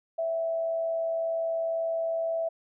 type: tone with frequency modulation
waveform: sine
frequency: 659.3 Hz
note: E5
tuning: in tune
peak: -26 dBFS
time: 0.18-2.49 s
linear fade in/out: 10 ms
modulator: 102 Hz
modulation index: 0.22
effects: none